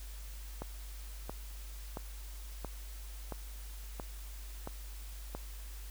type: click train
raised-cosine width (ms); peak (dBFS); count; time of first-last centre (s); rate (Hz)
1; -25; 8; 0.62-5.35; 1.48
effects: added 50 Hz sine -43 dBFS peak until 5.9 s + white hiss -54 dBFS RMS until 5.9 s